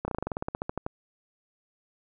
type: slowing click train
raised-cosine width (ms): 1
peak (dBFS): -16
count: 16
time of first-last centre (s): 0.05-0.865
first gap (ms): 30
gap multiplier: 1.08
effects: none